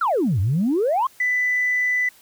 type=exponential two-way sweep; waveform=sine; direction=down then up; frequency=1456 to 89.1 to 1118 Hz; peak=-16 dBFS; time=0.01-1.07 s; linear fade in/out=5 ms; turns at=0.4 s
type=tone; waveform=sine; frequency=1992 Hz; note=B6; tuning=14 cents sharp; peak=-17 dBFS; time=1.2-2.09 s; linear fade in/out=5 ms
effects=tanh soft clip ceiling -13 dBFS + white hiss -52 dBFS RMS until 2.21 s